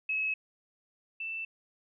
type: tone pair in turn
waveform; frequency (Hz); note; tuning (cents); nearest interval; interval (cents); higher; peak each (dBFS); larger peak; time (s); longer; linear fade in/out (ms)
sine; 2575 / 2660; E7 / E7; -41 / +15; minor second; 56; second; -28 / -34; first; 0.09-0.34 / 1.2-1.45; neither; 5
effects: none